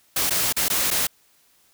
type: noise with dropouts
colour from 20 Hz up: white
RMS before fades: -22 dBFS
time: 0.16-1.07 s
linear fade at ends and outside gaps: 5 ms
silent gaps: 0.297-0.306 / 0.526-0.565 / 0.684-0.7 / 0.905-0.911 s
effects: white hiss -60 dBFS RMS until 1.73 s